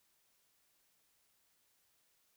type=silence; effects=white hiss -75 dBFS RMS until 2.36 s